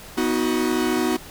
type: chord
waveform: 45% pulse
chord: B major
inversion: none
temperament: equal with one note detuned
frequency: 246.9 / 316.7 / 370 Hz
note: B3 / D#4 / F#4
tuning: 0 / +31 / 0 cents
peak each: -24 dBFS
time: 0.17-1.17 s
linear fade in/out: 10 ms
effects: pink hiss -41 dBFS RMS until 1.3 s